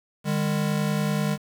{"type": "tone pair together", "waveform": "square", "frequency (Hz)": [151.81, 202.1], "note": ["D#3", "G#3"], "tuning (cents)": [-42, -47], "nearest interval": "perfect fourth", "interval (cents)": 495, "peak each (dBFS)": -26, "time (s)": [0.24, 1.38], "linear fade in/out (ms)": 50, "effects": ["8-bit"]}